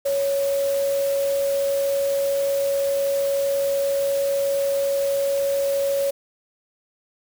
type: tone in noise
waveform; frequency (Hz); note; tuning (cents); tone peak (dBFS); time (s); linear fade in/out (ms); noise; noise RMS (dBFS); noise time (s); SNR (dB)
sine; 556; C#5; +5; -19; 0.05-6.11; 10; white; -35; 0.05-6.11; +13
effects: none